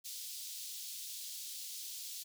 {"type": "high-pass noise", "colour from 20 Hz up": "pink", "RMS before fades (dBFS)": -45, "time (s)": [0.04, 2.24], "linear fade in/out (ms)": 20, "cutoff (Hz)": 3700, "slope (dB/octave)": 24, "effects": []}